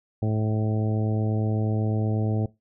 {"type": "harmonic tone with a mistuned harmonic", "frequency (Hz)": 108.2, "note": "A2", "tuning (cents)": -29, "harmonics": [1, 2, 3, 4, 5, 6, 7], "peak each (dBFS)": [-23, -29, -33, -35, -37, -39, -40], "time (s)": [0.22, 2.46], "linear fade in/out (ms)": 5, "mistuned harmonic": 7, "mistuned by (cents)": 21, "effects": ["noise-tail reverb RT60 0.2 s tail -19 dB re dry"]}